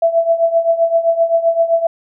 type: tone with tremolo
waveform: sine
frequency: 666 Hz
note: E5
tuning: 18 cents sharp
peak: -7 dBFS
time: 0.02-1.87 s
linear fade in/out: 5 ms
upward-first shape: triangle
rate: 7.7 Hz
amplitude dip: 85%
effects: none